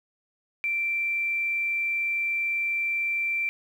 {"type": "tone", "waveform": "sine", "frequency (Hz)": 2349, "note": "D7", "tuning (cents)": 0, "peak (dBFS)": -24, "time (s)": [0.64, 3.49], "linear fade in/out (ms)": 0, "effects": ["9-bit"]}